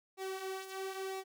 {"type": "tone with flanger", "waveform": "sawtooth", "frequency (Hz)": 382.3, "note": "G4", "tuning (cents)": -43, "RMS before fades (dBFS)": -41, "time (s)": [0.17, 1.24], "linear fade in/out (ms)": 50, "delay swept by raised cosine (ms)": [0.62, 5.22], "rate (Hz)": 1, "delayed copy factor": -0.55, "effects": []}